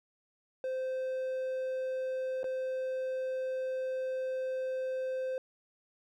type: tone with dropouts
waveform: triangle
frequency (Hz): 519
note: C5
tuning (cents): -14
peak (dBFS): -30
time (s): 0.64-5.38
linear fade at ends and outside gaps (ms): 1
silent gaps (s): 2.432-2.442
effects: none